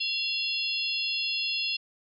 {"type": "harmonic tone with a mistuned harmonic", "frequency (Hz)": 845, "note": "G#5", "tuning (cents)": 30, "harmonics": [3, 4, 5, 6], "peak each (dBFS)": [-31, -34, -32, -34], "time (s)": [0, 1.77], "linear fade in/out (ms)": 10, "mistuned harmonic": 3, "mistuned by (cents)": 140, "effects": []}